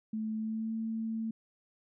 sine tone with pitch glide, 218.3 to 223.5 Hz, A3 to A3, -13 to +27 cents, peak -32 dBFS, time 0.13-1.31 s, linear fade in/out 5 ms, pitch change +40 cents, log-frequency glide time 0.36-0.74 s, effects none

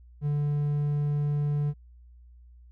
triangle tone, 146.3 Hz, D3, 6 cents flat, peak -22 dBFS, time 0.21-1.74 s, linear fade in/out 50 ms, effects added 60 Hz sine -49 dBFS peak until 2.71 s

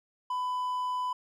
triangle tone, 1000 Hz, B5, 21 cents sharp, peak -27 dBFS, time 0.3-1.13 s, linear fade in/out 5 ms, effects none

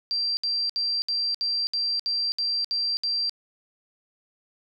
sine tone bursts, 4714 Hz, D8, 6 cents sharp, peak -23 dBFS, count 10, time 0.11-3.295 s, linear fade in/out 0 ms, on 260 ms, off 65 ms, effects none

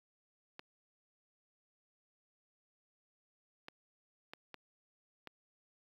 clicks, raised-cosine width 0.3 ms, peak -30 dBFS, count 5, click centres 0.594 / 3.684 / 4.335 / 4.543 / 5.273 s, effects high-pass 150 Hz 12 dB/octave + 10-bit

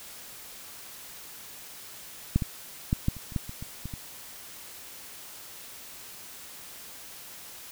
clicks, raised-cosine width 5 ms, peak -9 / -16 / -11 / -11 / -29 / -30 / -15 / -26 / -25 / -23 / -24 dBFS, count 11, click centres 2.36 / 2.422 / 2.929 / 3.084 / 3.167 / 3.322 / 3.362 / 3.494 / 3.625 / 3.856 / 3.938 s, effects white hiss -45 dBFS RMS until 7.71 s

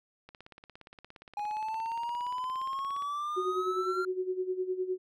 click train, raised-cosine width 0.3 ms, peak -33 dBFS, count 48, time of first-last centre 0.29-3.023 s, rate 17.2 Hz
triangle exponential sweep, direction up, 824 to 1389 Hz, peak -30 dBFS, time 1.37-4.05 s, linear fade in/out 2 ms
sine tone with tremolo, 370 Hz, F#4, in tune, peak -27 dBFS, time 3.36-4.98 s, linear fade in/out 20 ms, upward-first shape sine, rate 9.8 Hz, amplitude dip 75%
effects none

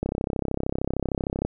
click train, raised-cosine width 2 ms, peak -12 dBFS, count 48, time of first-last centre 0.03-1.45 s, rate 33.1 Hz, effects none

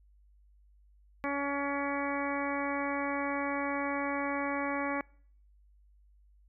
harmonic tone, 281.9 Hz, C#4, 29 cents sharp, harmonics 1 / 2 / 3 / 4 / 5 / 6 / 7 / 8, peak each -35 / -37 / -39 / -38 / -44 / -42 / -42 / -41 dBFS, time 1.24-5.01 s, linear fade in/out 0 ms, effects noise-tail reverb RT60 0.6 s tail -26 dB re dry + added 50 Hz sine -59 dBFS peak until 6.48 s

